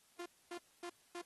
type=tone bursts; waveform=sawtooth; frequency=349.2 Hz; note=F4; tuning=in tune; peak=-40 dBFS; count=4; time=0.19-1.216 s; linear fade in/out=5 ms; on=69 ms; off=250 ms; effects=white hiss -70 dBFS RMS until 1.25 s + AAC 32 kbps